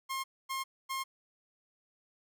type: tone bursts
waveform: sawtooth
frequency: 1068 Hz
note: C6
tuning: 35 cents sharp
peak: -30 dBFS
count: 3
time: 0.09-1.04 s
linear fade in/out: 20 ms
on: 150 ms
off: 250 ms
effects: none